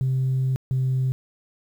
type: tone pair in turn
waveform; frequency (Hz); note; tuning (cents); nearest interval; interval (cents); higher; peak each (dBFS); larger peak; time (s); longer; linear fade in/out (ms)
sine; 131.1 / 130.34; C3 / C3; +4 / -6; unison; 10; first; -18; neither; 0.01-0.56 / 0.71-1.12; first; 0
effects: tanh soft clip ceiling -17 dBFS + 9-bit